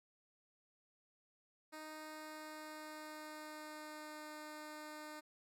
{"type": "tone with pitch glide", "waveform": "10% pulse", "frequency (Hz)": [310, 304.3], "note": ["D#4", "D#4"], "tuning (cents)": [-6, -38], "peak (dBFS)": -40, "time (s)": [1.72, 5.21], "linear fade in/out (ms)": 20, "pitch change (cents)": -32, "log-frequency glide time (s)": [1.84, 4.3], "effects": []}